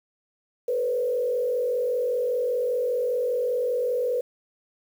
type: tone with frequency modulation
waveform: sine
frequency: 493.9 Hz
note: B4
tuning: in tune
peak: -22 dBFS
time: 0.68-4.21 s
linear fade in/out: 5 ms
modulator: 45.1 Hz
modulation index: 0.78
effects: 8-bit